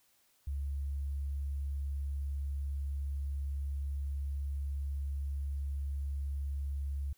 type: tone with sample-and-hold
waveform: sine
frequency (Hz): 69.9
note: C#2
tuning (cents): +15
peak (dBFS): -33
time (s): 0.47-7.13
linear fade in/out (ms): 5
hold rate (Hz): 11025
effects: white hiss -70 dBFS RMS until 7.17 s